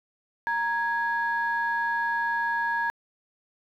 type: tone pair together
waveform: sine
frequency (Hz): 932.3 / 1661.2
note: A#5 / G#6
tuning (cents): 0 / 0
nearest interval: minor seventh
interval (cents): 1000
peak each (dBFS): -26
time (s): 0.47-2.9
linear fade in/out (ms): 0
effects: tanh soft clip ceiling -17 dBFS + 10-bit